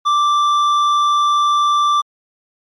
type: tone with hard clipping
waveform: sine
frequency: 1174.7 Hz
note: D6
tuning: in tune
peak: -13 dBFS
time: 0.05-2.02 s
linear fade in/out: 20 ms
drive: 7 dB
effects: MP3 48 kbps